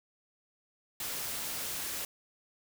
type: noise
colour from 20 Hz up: white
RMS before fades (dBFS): -37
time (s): 1-2.05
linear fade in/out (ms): 2
effects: none